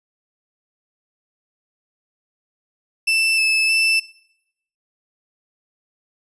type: tone with pitch steps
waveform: 35% pulse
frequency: 2657 / 2619 / 2652 Hz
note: E7 / E7 / E7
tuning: +13 / -12 / +10 cents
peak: -13 dBFS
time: 3.07-4 s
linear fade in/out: 10 ms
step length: 310 ms
effects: noise-tail reverb RT60 0.8 s tail -20 dB re dry + resampled to 24000 Hz